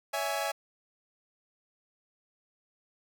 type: chord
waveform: sawtooth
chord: C# minor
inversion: none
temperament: equal with one note detuned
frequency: 562.4 / 659.3 / 830.6 Hz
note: C#5 / E5 / G#5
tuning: +25 / 0 / 0 cents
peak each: -32 / -30 / -30 dBFS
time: 0.13-0.52 s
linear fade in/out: 10 ms
effects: none

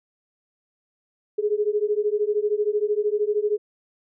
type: beating tone pair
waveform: sine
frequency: 412.2 / 425.2 Hz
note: G#4 / G#4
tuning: -13 / +41 cents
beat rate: 13 Hz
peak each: -23 dBFS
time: 1.38-3.58 s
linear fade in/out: 10 ms
effects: none

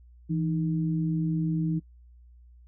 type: tone pair together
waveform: sine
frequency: 164.22 / 310 Hz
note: E3 / D#4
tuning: -6 / -6 cents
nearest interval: major seventh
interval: 1100 cents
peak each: -25 / -31 dBFS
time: 0.29-1.8 s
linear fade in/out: 20 ms
effects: noise-tail reverb RT60 0.1 s tail -24 dB re dry + added 60 Hz sine -50 dBFS peak until 2.67 s

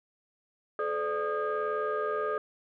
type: tone cluster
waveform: sine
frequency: 430.3 / 509 / 590 / 1233 / 1612 Hz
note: A4 / C5 / D5 / D#6 / G6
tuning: -39 / -48 / +8 / -16 / +48 cents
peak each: -31 / -38 / -34 / -32 / -39 dBFS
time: 0.79-2.38 s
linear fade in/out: 2 ms
effects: tanh soft clip ceiling -21 dBFS

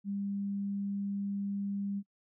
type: tone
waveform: sine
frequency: 199.8 Hz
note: G3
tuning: 33 cents sharp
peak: -32 dBFS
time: 0.04-2.03 s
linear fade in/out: 50 ms
effects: noise-tail reverb RT60 0.1 s tail -25 dB re dry

